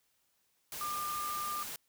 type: tone in noise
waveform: sine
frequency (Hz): 1199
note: D6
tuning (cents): +36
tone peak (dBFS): -35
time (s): 0.81-1.63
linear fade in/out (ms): 2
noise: white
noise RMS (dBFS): -42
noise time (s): 0.72-1.76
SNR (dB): +4
effects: white hiss -75 dBFS RMS until 1.88 s